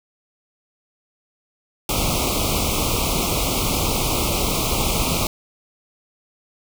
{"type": "band-stop noise", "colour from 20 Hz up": "pink", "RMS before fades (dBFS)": -21, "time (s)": [1.89, 5.27], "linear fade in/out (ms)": 2, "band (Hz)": [1300, 2200], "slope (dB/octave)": 96, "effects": []}